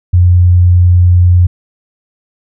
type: tone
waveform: sine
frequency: 89 Hz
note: F2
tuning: 33 cents sharp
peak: -3 dBFS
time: 0.13-1.47 s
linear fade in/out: 10 ms
effects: none